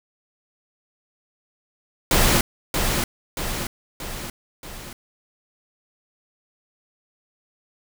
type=noise with echo; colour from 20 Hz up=pink; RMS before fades=-17 dBFS; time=2.11-2.41 s; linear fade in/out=2 ms; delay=630 ms; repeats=4; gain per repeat=-5 dB; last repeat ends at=4.93 s; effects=none